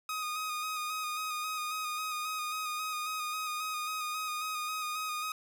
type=tone with vibrato; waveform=sawtooth; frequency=1245 Hz; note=D#6; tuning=1 cent sharp; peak=-30 dBFS; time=0.09-5.32 s; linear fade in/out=2 ms; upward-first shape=square; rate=3.7 Hz; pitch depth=23 cents each way; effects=none